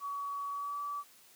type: tone with pitch glide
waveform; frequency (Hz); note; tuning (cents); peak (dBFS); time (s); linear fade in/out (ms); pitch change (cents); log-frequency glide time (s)
sine; 1131 to 1152.1; C#6 to D6; +34 to -34; -35; 0-1.04; 50; +32; 0.5-0.8
effects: white hiss -60 dBFS RMS until 1.35 s + high-pass 150 Hz 12 dB/octave